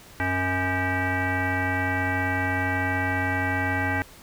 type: tone with frequency modulation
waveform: sine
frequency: 830.6 Hz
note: G#5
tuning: in tune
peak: -22 dBFS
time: 0.2-4.02 s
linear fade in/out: 0 ms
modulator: 368 Hz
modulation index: 3.5
effects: pink hiss -48 dBFS RMS until 4.22 s